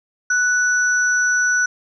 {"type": "tone pair together", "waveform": "sine", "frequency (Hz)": [1480, 5920], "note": ["F#6", "F#8"], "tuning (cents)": [0, 0], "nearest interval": "2 octaves", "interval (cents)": 2400, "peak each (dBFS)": [-15, -23], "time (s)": [0.3, 1.66], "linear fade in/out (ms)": 5, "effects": []}